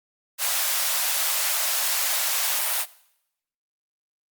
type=high-pass noise; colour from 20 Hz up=white; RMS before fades=-24 dBFS; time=0.38-2.86 s; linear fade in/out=50 ms; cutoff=560 Hz; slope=48 dB/octave; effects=noise-tail reverb RT60 0.8 s tail -20 dB re dry + Opus 48 kbps